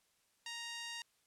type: tone with band-pass filter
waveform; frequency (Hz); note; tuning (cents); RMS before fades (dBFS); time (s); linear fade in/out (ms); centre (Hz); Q
5% pulse; 934; A#5; +3; -45; 0.46-1.02; 2; 2400; 0.77
effects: white hiss -75 dBFS RMS until 1.26 s + low-pass 11000 Hz 12 dB/octave